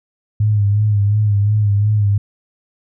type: tone with vibrato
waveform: sine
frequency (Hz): 103.83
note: G#2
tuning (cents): 0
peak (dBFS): -11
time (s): 0.4-2.18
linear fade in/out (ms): 5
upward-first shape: sine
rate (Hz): 2.8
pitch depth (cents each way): 52
effects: none